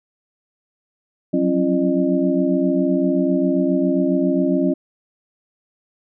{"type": "tone cluster", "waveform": "sine", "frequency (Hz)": [180.2, 187.7, 272.3, 339.3, 608], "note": ["F#3", "F#3", "C#4", "F4", "D#5"], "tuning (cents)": [-45, 25, -31, -50, -40], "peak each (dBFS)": [-27, -24, -18, -21, -24], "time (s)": [1.33, 4.74], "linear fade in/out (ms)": 10, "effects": []}